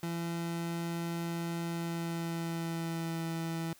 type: tone with pitch glide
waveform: 30% pulse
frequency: 168.8 to 164.75 Hz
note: E3 to E3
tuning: +41 to -1 cents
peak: -31 dBFS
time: 0.03-3.73 s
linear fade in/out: 2 ms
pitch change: -42 cents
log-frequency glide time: 1.68-3.23 s
effects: white hiss -60 dBFS RMS until 3.79 s